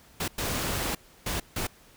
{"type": "noise bursts at uneven times", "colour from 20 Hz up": "pink", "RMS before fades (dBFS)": -30, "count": 4, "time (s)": [[0.2, 0.28], [0.38, 0.95], [1.26, 1.4], [1.56, 1.67]], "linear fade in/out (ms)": 5, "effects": ["pink hiss -56 dBFS RMS until 1.96 s"]}